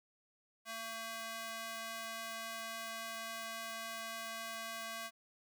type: tone with high-pass filter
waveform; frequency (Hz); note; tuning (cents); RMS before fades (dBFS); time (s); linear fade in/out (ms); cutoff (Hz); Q
square; 225.9; A3; +46; -44; 0.65-5.11; 50; 980; 0.76
effects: none